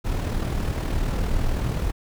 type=noise with amplitude modulation; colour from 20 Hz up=brown; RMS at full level=-22 dBFS; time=0.04-1.92 s; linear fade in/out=20 ms; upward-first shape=sine; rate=39.4 Hz; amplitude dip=45%; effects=none